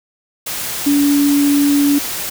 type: tone in noise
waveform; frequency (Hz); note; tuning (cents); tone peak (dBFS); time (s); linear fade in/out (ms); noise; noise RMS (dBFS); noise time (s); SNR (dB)
sine; 286.2; D4; -45; -10; 0.86-1.99; 10; white; -23; 0.46-2.3; +10
effects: none